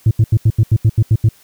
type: tone bursts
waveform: sine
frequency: 110 Hz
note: A2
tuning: in tune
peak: -4 dBFS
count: 10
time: 0.06-1.289 s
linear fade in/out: 5 ms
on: 50 ms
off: 81 ms
effects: tanh soft clip ceiling -6 dBFS + white hiss -49 dBFS RMS until 1.43 s